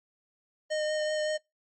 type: tone with vibrato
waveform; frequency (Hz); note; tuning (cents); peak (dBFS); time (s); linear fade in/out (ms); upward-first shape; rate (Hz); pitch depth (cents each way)
square; 613; D#5; -26; -28; 0.7-1.38; 20; sine; 5.3; 12
effects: noise-tail reverb RT60 0.2 s tail -24 dB re dry + MP3 32 kbps